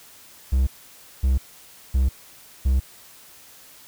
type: tone bursts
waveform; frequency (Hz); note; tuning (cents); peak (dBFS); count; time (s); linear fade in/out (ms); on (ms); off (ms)
triangle; 65.41; C2; 0; -14; 4; 0.52-2.8; 10; 150; 560
effects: white hiss -48 dBFS RMS until 3.87 s